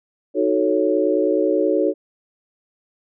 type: chord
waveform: sine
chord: D# half-diminished seventh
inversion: none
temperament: equal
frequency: 311.1 / 370 / 440 / 554.4 Hz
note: D#4 / F#4 / A4 / C#5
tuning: 0 / 0 / 0 / 0 cents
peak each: -21 dBFS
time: 0.34-1.94 s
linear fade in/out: 50 ms
effects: none